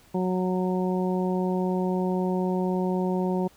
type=harmonic tone; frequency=183.9 Hz; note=F#3; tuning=10 cents flat; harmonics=1 / 2 / 3 / 4 / 5; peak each=-25 / -28 / -34 / -36 / -35 dBFS; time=0.14-3.48 s; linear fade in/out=10 ms; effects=pink hiss -57 dBFS RMS until 3.56 s